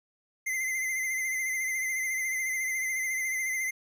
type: tone with vibrato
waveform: square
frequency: 2065 Hz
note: C7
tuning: 23 cents flat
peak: -29 dBFS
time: 0.46-3.71 s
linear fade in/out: 10 ms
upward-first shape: sine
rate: 14 Hz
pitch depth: 40 cents each way
effects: none